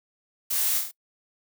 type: noise with echo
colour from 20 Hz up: blue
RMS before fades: -27 dBFS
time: 0.5-0.79 s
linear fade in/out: 10 ms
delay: 25 ms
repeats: 5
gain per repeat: -3 dB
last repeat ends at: 0.915 s
effects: noise-tail reverb RT60 0.1 s tail -23 dB re dry